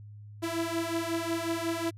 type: beating tone pair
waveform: sawtooth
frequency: 329.6 / 335.1 Hz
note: E4 / E4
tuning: 0 / +29 cents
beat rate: 5.5 Hz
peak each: -29 / -28 dBFS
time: 0.42-1.91 s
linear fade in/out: 20 ms
effects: added 104 Hz sine -44 dBFS peak until 1.97 s + resampled to 32000 Hz